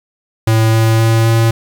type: tone with pitch steps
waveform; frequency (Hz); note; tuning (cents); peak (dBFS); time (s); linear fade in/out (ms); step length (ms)
square; 111.6 / 112.38 / 113.16 / 113.94; A2 / A2 / A2 / A#2; +25 / +37 / +49 / -39; -9; 0.47-1.51; 5; 260
effects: 7-bit